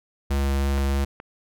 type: tone with vibrato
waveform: square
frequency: 69 Hz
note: C#2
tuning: 7 cents flat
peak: -21 dBFS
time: 0.3-1.05 s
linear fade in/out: 10 ms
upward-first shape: triangle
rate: 3.2 Hz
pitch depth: 11 cents each way
type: clicks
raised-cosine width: 0.5 ms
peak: -17 / -23 dBFS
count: 2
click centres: 0.78 / 1.201 s
effects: none